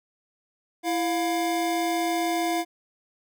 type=tone pair together; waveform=square; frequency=332.8 / 706.5 Hz; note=E4 / F5; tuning=+17 / +20 cents; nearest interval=octave + minor second; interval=1303 cents; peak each=-27 dBFS; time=0.83-2.65 s; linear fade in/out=50 ms; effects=none